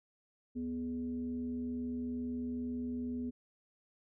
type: tone with frequency modulation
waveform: sine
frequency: 246.9 Hz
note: B3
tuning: in tune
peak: -35 dBFS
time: 0.55-3.31 s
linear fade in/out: 20 ms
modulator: 172 Hz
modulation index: 0.43
effects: none